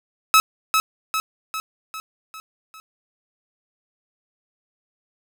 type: tone with echo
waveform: sawtooth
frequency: 1293 Hz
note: E6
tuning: 34 cents flat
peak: -7 dBFS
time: 0.34-0.4 s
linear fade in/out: 0 ms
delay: 400 ms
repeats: 6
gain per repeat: -5 dB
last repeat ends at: 2.8 s
effects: none